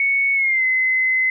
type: tone with pitch glide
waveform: sine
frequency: 2217 to 2045 Hz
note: C#7 to C7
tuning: 0 to -40 cents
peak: -15 dBFS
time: 0-1.3 s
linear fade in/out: 2 ms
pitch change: -140 cents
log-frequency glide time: 0.34-0.64 s
effects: none